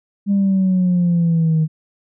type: exponential sweep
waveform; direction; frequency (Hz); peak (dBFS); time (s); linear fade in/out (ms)
sine; down; 202.2 to 155.56; -11; 0.26-1.68; 50
effects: tanh soft clip ceiling -10 dBFS